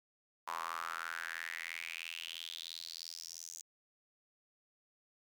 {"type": "tone with high-pass filter sweep", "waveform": "sawtooth", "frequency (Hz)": 83, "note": "E2", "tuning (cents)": 12, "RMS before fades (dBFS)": -44, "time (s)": [0.47, 3.62], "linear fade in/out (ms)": 10, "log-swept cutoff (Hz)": [1000, 6700], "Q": 5.7, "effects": []}